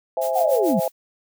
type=chord; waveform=sine; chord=C augmented; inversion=none; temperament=equal; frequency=523.3 / 659.3 / 830.6 Hz; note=C5 / E5 / G#5; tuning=0 / 0 / 0 cents; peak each=-24 / -23 / -28 dBFS; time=0.17-0.88 s; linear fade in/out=2 ms
type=noise with tremolo; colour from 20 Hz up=blue; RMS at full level=-33 dBFS; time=0.21-0.92 s; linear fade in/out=10 ms; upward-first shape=sine; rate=6.8 Hz; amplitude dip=95%
type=linear sweep; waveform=sine; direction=down; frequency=776 to 157.7 Hz; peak=-18 dBFS; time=0.35-0.8 s; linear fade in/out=10 ms
effects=none